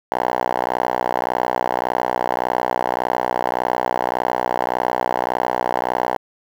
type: tone with band-pass filter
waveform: 5% pulse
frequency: 61.74 Hz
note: B1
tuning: in tune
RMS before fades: -21 dBFS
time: 0.12-6.17 s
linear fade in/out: 0 ms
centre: 910 Hz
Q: 2.7
effects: 7-bit